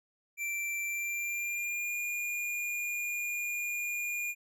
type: tone with pitch glide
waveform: square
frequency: 2348 to 2424 Hz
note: D7 to D#7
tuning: -1 to -46 cents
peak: -33 dBFS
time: 0.37-4.35 s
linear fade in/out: 50 ms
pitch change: +55 cents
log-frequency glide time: 0.86-1.95 s
effects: none